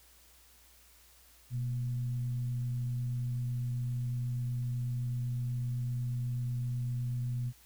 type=tone with frequency modulation; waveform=sine; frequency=123.47 Hz; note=B2; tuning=in tune; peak=-31 dBFS; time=1.5-7.53 s; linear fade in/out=50 ms; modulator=108 Hz; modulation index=0.24; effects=added 60 Hz sine -64 dBFS peak until 7.65 s + white hiss -61 dBFS RMS until 7.65 s